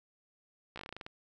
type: slowing click train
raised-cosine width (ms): 0.3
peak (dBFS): -27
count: 11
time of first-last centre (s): 0.76-1.065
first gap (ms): 15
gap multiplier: 1.15
effects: none